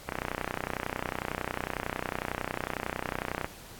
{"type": "click train", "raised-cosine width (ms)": 0.5, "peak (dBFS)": -15, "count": 105, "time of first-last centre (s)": [0.09, 3.445], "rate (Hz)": 31, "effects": ["pink hiss -48 dBFS RMS until 3.79 s", "AAC 64 kbps"]}